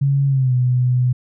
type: tone with pitch glide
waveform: sine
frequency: 139 to 125.27 Hz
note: C#3 to B2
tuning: +5 to +25 cents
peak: -13 dBFS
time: 0.01-1.13 s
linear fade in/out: 10 ms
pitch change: -180 cents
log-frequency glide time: 0.27-0.54 s
effects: none